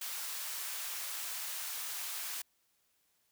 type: high-pass noise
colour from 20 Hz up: white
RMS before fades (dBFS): -40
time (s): 0.01-2.42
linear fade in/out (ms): 5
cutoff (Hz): 860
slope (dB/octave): 12
effects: white hiss -75 dBFS RMS until 3.31 s